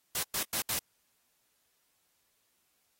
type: noise bursts at uneven times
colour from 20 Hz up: white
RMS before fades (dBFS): -32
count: 4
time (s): 0.15-0.23 / 0.34-0.43 / 0.53-0.62 / 0.69-0.79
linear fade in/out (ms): 2
effects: white hiss -74 dBFS RMS until 2.99 s + AAC 48 kbps